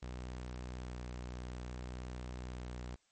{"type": "tone with vibrato", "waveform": "sawtooth", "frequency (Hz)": 61.74, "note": "B1", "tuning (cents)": 0, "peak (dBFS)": -38, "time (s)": [0.02, 2.96], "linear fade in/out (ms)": 10, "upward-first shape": "square", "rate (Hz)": 0.6, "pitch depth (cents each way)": 8, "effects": ["white hiss -74 dBFS RMS until 3.11 s", "MP3 32 kbps"]}